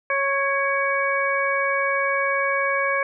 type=harmonic tone with a mistuned harmonic; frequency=552 Hz; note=C#5; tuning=7 cents flat; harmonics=1 / 2 / 3 / 4; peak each=-25 / -25 / -25 / -25 dBFS; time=0.1-3.03 s; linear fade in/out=2 ms; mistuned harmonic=4; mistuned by=+37 cents; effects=none